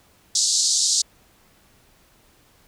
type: band-pass noise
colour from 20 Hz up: white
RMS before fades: -20 dBFS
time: 0.35-1.02 s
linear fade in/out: 5 ms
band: 4000 to 7900 Hz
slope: 48 dB/octave
effects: pink hiss -57 dBFS RMS until 2.67 s